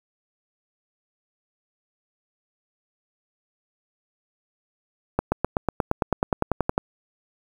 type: accelerating click train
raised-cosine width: 1 ms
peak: -6 dBFS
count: 16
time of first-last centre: 5.19-6.779 s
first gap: 130 ms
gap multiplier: 0.97
effects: 7-bit